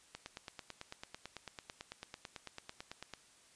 click train, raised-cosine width 0.2 ms, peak -27 dBFS, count 28, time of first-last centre 0.15-3.137 s, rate 9.04 Hz, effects white hiss -64 dBFS RMS until 3.55 s + resampled to 22050 Hz

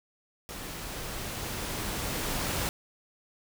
pink noise with level ramp, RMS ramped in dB -40 to -30 dBFS, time 0.49-2.69 s, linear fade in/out 0 ms, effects none

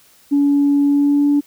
sine tone with pitch glide, 284.5 to 288.3 Hz, C#4 to D4, +45 to -32 cents, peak -10 dBFS, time 0.31-1.41 s, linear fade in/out 20 ms, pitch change +23 cents, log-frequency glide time 0.86-1.29 s, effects tanh soft clip ceiling -7 dBFS + white hiss -51 dBFS RMS until 1.46 s

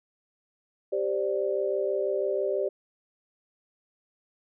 sine chord, G suspended fourth, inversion none, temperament equal with one note detuned, 392 / 523.3 / 589.4 Hz, G4 / C5 / D5, 0 / 0 / +6 cents, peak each -28 / -31 / -29 dBFS, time 0.92-2.69 s, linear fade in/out 10 ms, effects none

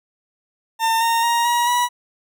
40% pulse tone with pitch steps, 904 / 920.9 / 938 / 955.5 / 973.4 Hz, A5 / A#5 / A#5 / A#5 / B5, +47 / -21 / +11 / +43 / -25 cents, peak -15 dBFS, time 0.79-1.89 s, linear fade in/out 50 ms, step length 220 ms, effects none

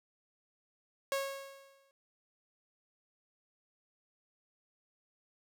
sawtooth tone with exponential decay, 548 Hz, C#5, 20 cents flat, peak -26 dBFS, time 1.12-1.91 s, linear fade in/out 1 ms, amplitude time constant 170 ms, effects none

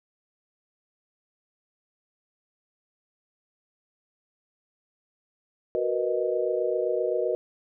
sine chord, B major seventh, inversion second, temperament equal, 370 / 466.2 / 493.9 / 622.3 Hz, F#4 / A#4 / B4 / D#5, 0 / 0 / 0 / 0 cents, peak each -29 dBFS, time 5.75-7.35 s, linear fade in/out 0 ms, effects none

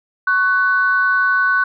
sine tone pair together, 1108.7 / 1498.5 Hz, C#6 / F#6, 0 / +22 cents, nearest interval perfect fourth, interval 522 cents, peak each -18 / -13 dBFS, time 0.27-1.64 s, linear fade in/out 5 ms, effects tanh soft clip ceiling -5 dBFS

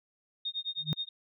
sine tone with tremolo, 3691 Hz, A#7, 18 cents flat, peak -30 dBFS, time 0.45-1.09 s, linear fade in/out 5 ms, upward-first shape sine, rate 9.4 Hz, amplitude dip 100%
sine tone with exponential growth, 154.5 Hz, D#3, 12 cents flat, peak -24 dBFS, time 0.77-0.93 s, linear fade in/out 0 ms, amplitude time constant 33 ms
effects none

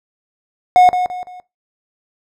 triangle tone with echo, 727 Hz, F#5, 31 cents flat, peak -3 dBFS, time 0.76-0.89 s, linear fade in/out 0 ms, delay 170 ms, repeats 3, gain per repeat -9 dB, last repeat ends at 1.4 s, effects noise-tail reverb RT60 0.2 s tail -19 dB re dry

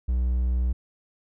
triangle tone, 61.74 Hz, B1, in tune, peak -19 dBFS, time 0.08-0.73 s, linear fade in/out 10 ms, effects none

